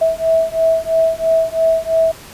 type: beating tone pair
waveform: sine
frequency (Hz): 650 / 653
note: E5 / E5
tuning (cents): -24 / -17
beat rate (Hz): 3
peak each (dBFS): -15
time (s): 0.01-2.12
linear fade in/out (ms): 10
effects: pink hiss -37 dBFS RMS until 2.33 s + resampled to 32000 Hz

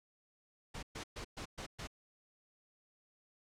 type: noise bursts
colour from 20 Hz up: pink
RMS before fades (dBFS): -44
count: 6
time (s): 0.74-1.874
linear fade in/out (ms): 10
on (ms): 89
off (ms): 120
effects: low-pass 7000 Hz 12 dB/octave

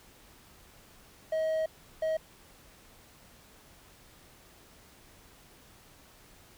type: tone pair in turn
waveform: triangle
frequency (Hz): 635 / 635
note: D#5 / D#5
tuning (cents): +35 / +35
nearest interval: unison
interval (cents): 0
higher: neither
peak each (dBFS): -25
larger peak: neither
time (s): 1.32-1.66 / 2.02-2.17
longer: first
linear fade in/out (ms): 5
effects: pink hiss -57 dBFS RMS until 6.57 s

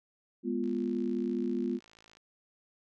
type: chord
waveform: sine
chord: F diminished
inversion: first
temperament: equal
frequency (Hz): 207.7 / 246.9 / 349.2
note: Ab3 / Cb4 / F4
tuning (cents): 0 / 0 / 0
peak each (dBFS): -35 / -32 / -34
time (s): 0.43-1.8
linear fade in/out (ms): 50
type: click train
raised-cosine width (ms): 0.2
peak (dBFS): -40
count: 85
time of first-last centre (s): 0.64-2.17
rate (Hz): 54.9
effects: none

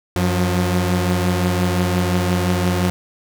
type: tone pair together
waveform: sawtooth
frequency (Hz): 91.98 / 178.2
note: F#2 / F3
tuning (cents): -10 / +35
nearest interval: major seventh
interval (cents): 1145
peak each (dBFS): -15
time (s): 0.16-2.9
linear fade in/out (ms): 0
effects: none

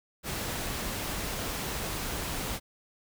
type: noise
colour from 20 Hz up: pink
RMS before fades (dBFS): -34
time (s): 0.23-2.6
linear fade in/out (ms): 50
effects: none

